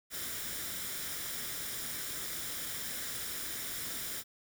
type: noise with comb filter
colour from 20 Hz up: white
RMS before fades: -39 dBFS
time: 0.1-4.24 s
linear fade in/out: 50 ms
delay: 0.56 ms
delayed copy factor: +0.5
effects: none